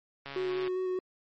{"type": "click train", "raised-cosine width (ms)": 0.3, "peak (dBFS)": -25, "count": 59, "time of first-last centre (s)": [0.26, 0.677], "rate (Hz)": 139}
{"type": "tone with vibrato", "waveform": "triangle", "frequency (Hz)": 370, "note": "F#4", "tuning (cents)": 0, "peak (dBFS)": -27, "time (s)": [0.36, 0.99], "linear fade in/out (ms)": 2, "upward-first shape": "square", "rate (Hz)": 5, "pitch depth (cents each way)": 11}
{"effects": ["MP3 32 kbps"]}